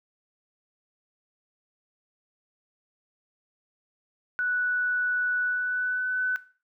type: tone with pitch glide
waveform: sine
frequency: 1479 to 1504 Hz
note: F#6 to F#6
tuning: -1 to +28 cents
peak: -24 dBFS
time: 4.39-6.36 s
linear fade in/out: 0 ms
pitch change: +29 cents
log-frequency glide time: 5.41-6.18 s
effects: noise-tail reverb RT60 0.4 s tail -17 dB re dry